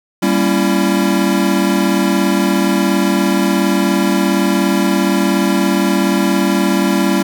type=chord; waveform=square; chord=G diminished seventh; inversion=none; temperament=equal with one note detuned; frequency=196 / 233.1 / 277.2 / 335.8 Hz; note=G3 / Bb3 / Db4 / Fb4; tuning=0 / 0 / 0 / +32 cents; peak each=-16 / -21 / -19 / -18 dBFS; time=0.22-7.23 s; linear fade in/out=10 ms; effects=7-bit